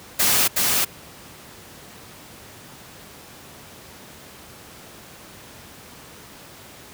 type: noise with echo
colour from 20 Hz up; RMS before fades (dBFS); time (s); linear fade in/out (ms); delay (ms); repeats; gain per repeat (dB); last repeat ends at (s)
white; -18; 0.19-0.48; 10; 370; 1; -2; 0.85
effects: pink hiss -43 dBFS RMS until 6.93 s + high-pass 80 Hz 12 dB/octave